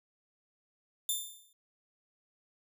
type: tone with exponential decay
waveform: 10% pulse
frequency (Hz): 3567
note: A7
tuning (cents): +23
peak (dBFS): -20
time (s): 1.09-1.53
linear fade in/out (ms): 2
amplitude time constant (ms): 95
effects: none